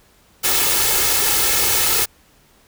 white noise with comb filter, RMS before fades -17 dBFS, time 0.43-2.06 s, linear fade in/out 20 ms, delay 2.3 ms, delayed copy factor +0.6, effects pink hiss -54 dBFS RMS until 2.67 s

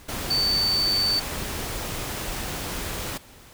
sine tone in noise, 4549 Hz, C#8, 44 cents sharp, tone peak -20 dBFS, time 0.3-1.2 s, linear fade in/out 10 ms, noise pink, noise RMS -31 dBFS, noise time 0.08-3.18 s, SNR +8 dB, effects pink hiss -49 dBFS RMS until 3.53 s

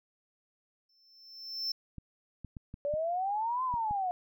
triangle tone with exponential growth, 5330 Hz, E8, 18 cents sharp, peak -28 dBFS, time 0.89-1.72 s, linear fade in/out 5 ms, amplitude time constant 180 ms
clicks, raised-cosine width 5 ms, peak -30 dBFS, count 7, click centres 1.983 / 2.447 / 2.568 / 2.741 / 2.939 / 3.74 / 3.91 s
sine exponential two-way sweep, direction up then down, 566 to 1046.5 to 709 Hz, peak -29 dBFS, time 2.85-4.11 s, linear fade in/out 0 ms, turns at 3.64 s
effects none

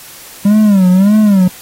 triangle tone with vibrato, 197.7 Hz, G3, 15 cents sharp, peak -3 dBFS, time 0.45-1.48 s, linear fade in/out 5 ms, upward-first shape sine, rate 1.7 Hz, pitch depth 150 cents each way, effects white hiss -34 dBFS RMS until 1.61 s + AAC 48 kbps

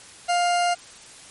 40% pulse tone, 703 Hz, F5, 11 cents sharp, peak -18 dBFS, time 0.28-0.75 s, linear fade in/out 20 ms, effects white hiss -45 dBFS RMS until 1.3 s + MP3 48 kbps

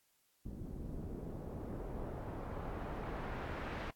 pink noise with low-pass filter sweep, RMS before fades -43 dBFS, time 0.45-3.91 s, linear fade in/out 10 ms, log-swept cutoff 250 to 2100 Hz, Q 0.89, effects white hiss -75 dBFS RMS until 3.95 s + AAC 64 kbps

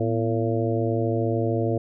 harmonic tone with a mistuned harmonic, 113.2 Hz, A2, 50 cents sharp, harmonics 1 / 2 / 3 / 4 / 5 / 6, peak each -25 / -30 / -27 / -28 / -30 / -32 dBFS, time 0-1.78 s, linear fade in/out 5 ms, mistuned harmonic 2, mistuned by +130 cents, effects none

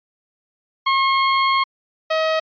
sawtooth tone pair in turn, 1079 / 635.8 Hz, C#6 / D#5, -47 / +37 cents, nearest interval major sixth, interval 916 cents, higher first, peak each -11 / -13 dBFS, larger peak first, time 0.86-1.64 / 2.1-2.4 s, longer first, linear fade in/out 10 ms, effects resampled to 11025 Hz

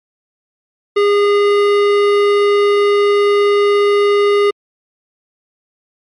sine tone with hard clipping, 408.3 Hz, G#4, 29 cents flat, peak -11 dBFS, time 0.96-4.51 s, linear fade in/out 10 ms, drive 15 dB, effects MP3 48 kbps

